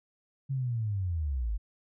sine linear sweep, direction down, 138.59 to 47.69 Hz, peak -28 dBFS, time 0.49-1.58 s, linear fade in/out 20 ms, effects none

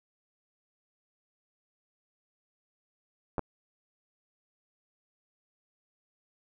clicks, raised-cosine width 1 ms, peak -17 dBFS, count 2, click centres 3.382 / 3.393 s, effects none

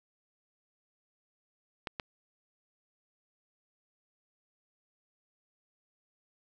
clicks, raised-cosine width 0.3 ms, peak -19 dBFS, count 2, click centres 1.872 / 1.998 s, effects none

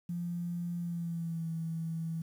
sine tone with pitch glide, 173.2 to 163.48 Hz, F3 to E3, -14 to -14 cents, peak -33 dBFS, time 0.09-2.22 s, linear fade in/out 5 ms, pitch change -100 cents, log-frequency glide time 0.78-1.48 s, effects 10-bit

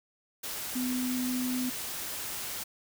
sine tone in noise, 251.9 Hz, B3, 34 cents sharp, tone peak -29 dBFS, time 0.75-1.7 s, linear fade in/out 10 ms, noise white, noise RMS -37 dBFS, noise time 0.43-2.64 s, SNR +5 dB, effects none

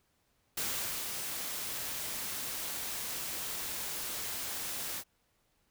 white noise with ADSR envelope, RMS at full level -34 dBFS, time 0.57-5.04 s, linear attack 6 ms, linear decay 470 ms, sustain -4 dB, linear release 59 ms, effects pink hiss -74 dBFS RMS until 5.7 s

